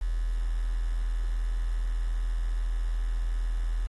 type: tone with quantisation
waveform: sine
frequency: 41.27 Hz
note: E1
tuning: 3 cents sharp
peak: -25 dBFS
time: 0.01-3.87 s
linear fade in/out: 10 ms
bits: 8
effects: AAC 32 kbps